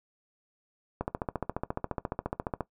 click train, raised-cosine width 1 ms, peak -16 dBFS, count 24, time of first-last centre 1.01-2.607 s, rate 14.4 Hz, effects noise-tail reverb RT60 0.1 s tail -17 dB re dry

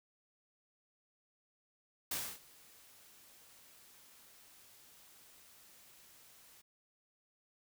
white noise with ADSR envelope, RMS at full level -37 dBFS, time 2.11-6.62 s, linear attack 5 ms, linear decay 270 ms, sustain -24 dB, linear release 14 ms, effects none

